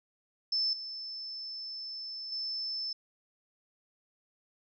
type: tone with level steps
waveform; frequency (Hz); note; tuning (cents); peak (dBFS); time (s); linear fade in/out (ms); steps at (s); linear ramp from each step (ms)
sine; 5274; E8; 0; -27 / -38 / -33; 0.52-2.93; 5; 0.73 / 2.32; 2
effects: none